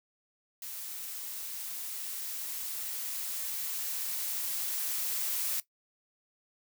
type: noise with level ramp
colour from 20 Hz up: blue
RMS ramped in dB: -41 to -32 dBFS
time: 0.62-5.6 s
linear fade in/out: 2 ms
effects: noise-tail reverb RT60 0.1 s tail -17 dB re dry